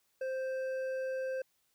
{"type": "tone with hard clipping", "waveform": "sine", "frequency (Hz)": 523.3, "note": "C5", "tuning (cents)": 0, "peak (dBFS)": -35, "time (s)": [0.21, 1.42], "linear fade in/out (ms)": 5, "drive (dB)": 7, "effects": ["white hiss -75 dBFS RMS until 1.74 s"]}